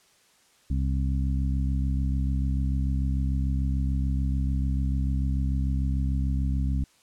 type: harmonic tone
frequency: 66.8 Hz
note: C2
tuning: 36 cents sharp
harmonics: 1 / 2 / 3 / 4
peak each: -24 / -30 / -34 / -36 dBFS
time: 0.7-6.84 s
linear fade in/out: 5 ms
effects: white hiss -61 dBFS RMS until 7.02 s + low-pass 9000 Hz 12 dB/octave